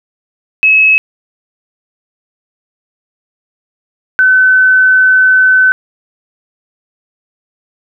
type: tone pair in turn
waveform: sine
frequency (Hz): 2576 / 1516.7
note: E7 / F#6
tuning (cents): -41 / +42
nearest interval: major sixth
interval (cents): 917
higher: first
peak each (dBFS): -4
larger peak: neither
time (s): 0.63-0.98 / 4.19-5.72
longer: second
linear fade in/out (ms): 0
effects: none